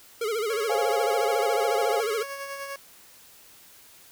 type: tone with vibrato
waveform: square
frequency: 440 Hz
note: A4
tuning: in tune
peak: -26 dBFS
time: 0.21-2.23 s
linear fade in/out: 5 ms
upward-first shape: sine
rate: 14 Hz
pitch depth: 120 cents each way
type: tone with tremolo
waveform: 15% pulse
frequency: 554.4 Hz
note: C#5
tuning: in tune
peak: -26 dBFS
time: 0.5-2.76 s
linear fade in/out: 2 ms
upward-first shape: sine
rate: 10 Hz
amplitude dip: 40%
type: chord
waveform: sine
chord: Db major seventh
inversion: third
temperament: equal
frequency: 523.3 / 554.4 / 698.5 / 830.6 Hz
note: C5 / Db5 / F5 / Ab5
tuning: 0 / 0 / 0 / 0 cents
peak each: -29 dBFS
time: 0.69-2.01 s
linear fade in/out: 10 ms
effects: white hiss -52 dBFS RMS until 4.11 s